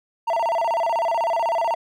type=tone with vibrato; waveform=triangle; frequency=784 Hz; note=G5; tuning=in tune; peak=-17 dBFS; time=0.27-1.75 s; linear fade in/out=10 ms; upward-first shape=square; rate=16 Hz; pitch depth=280 cents each way; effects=none